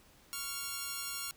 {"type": "tone pair together", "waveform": "5% pulse", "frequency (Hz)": [1110, 1390.5], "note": ["C#6", "F6"], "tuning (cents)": [2, -8], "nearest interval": "major third", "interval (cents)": 390, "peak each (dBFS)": [-31, -27], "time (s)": [0.33, 1.31], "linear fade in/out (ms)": 0, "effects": ["pink hiss -62 dBFS RMS until 1.36 s"]}